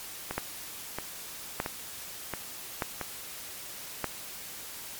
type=two click trains; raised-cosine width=0.5 ms; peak=-13 / -17 dBFS; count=4 / 5; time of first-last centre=0.38-4.043 / 0.31-3.013 s; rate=0.819 / 1.48 Hz; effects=white hiss -42 dBFS RMS until 4.99 s + MP3 96 kbps